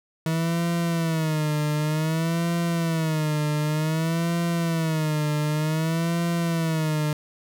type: tone with vibrato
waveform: 40% pulse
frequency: 159.8 Hz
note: D#3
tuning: 47 cents sharp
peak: -21 dBFS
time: 0.26-7.13 s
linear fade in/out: 2 ms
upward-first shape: sine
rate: 0.54 Hz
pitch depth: 110 cents each way
effects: none